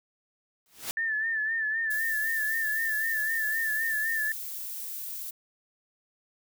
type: noise with exponential growth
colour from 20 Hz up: white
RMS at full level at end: -30 dBFS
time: 0.66-0.91 s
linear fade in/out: 0 ms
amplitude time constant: 53 ms
type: tone with vibrato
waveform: sine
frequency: 1770 Hz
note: A6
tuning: 10 cents sharp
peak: -26 dBFS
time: 0.97-4.32 s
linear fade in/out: 2 ms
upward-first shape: sine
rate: 3.9 Hz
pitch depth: 58 cents each way
type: noise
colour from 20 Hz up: violet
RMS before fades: -37 dBFS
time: 1.9-5.31 s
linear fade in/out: 10 ms
effects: none